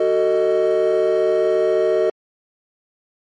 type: chord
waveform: triangle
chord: D# diminished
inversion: first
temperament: just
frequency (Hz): 373.4 / 448 / 622.3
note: F#4 / A4 / D#5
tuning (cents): +16 / +31 / 0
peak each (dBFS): -16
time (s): 0-2.1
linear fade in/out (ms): 5
effects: tanh soft clip ceiling -7 dBFS + MP3 48 kbps